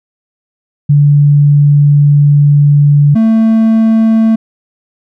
sine / triangle tone pair in turn, 145 / 223 Hz, D3 / A3, -22 / +23 cents, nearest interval perfect fifth, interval 745 cents, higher second, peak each -3 dBFS, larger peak neither, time 0.89-3.15 / 3.15-4.36 s, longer first, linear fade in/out 10 ms, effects none

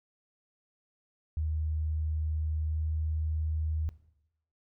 sine tone with pitch glide, 77.78 to 78.28 Hz, D#2 to D#2, 0 to +11 cents, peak -28 dBFS, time 1.37-3.89 s, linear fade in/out 0 ms, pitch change +11 cents, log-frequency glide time 2.68-2.78 s, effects noise-tail reverb RT60 0.8 s tail -17 dB re dry

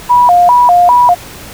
sine tone with vibrato, 831 Hz, G#5, 1 cent sharp, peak -3 dBFS, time 0.09-1.15 s, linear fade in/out 20 ms, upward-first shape square, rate 2.5 Hz, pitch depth 280 cents each way, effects pink hiss -30 dBFS RMS until 1.53 s

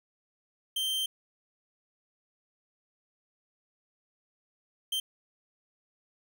45% pulse tone bursts at uneven times, 3136 Hz, G7, in tune, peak -28 dBFS, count 2, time 0.76-1.06 / 4.92-5 s, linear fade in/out 5 ms, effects none

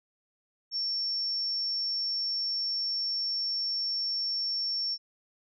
sine tone, 5450 Hz, F8, 43 cents flat, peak -28 dBFS, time 0.71-4.98 s, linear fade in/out 50 ms, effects none

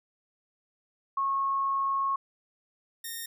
sine / 5% pulse tone pair in turn, 1093 / 1838.2 Hz, C#6 / A#6, -25 / -25 cents, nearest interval major sixth, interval 900 cents, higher second, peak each -25 dBFS, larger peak neither, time 1.17-2.16 / 3.04-3.26 s, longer first, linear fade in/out 5 ms, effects none

